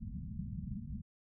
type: low-pass noise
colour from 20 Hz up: white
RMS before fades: -42 dBFS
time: 0-1.02 s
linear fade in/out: 20 ms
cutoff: 230 Hz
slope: 96 dB/octave
effects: none